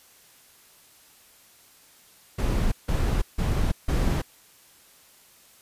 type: noise bursts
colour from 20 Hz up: brown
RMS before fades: -23 dBFS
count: 4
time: 2.38-4.22 s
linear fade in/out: 10 ms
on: 340 ms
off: 160 ms
effects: white hiss -55 dBFS RMS until 5.61 s + resampled to 32000 Hz